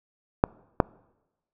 clicks, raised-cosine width 1 ms, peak -3 dBFS, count 2, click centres 0.439 / 0.802 s, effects noise-tail reverb RT60 1.0 s tail -25 dB re dry

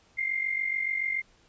sine tone pair together, 2097 / 2144 Hz, C7 / C7, +3 / +42 cents, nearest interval unison, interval 39 cents, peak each -28 / -32 dBFS, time 0.17-1.22 s, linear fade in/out 20 ms, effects pink hiss -62 dBFS RMS until 1.48 s + resampled to 16000 Hz

